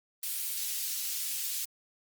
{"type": "high-pass noise", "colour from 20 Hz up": "white", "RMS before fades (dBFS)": -34, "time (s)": [0.23, 1.65], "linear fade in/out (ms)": 2, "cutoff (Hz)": 3400, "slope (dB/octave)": 12, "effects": ["Opus 32 kbps"]}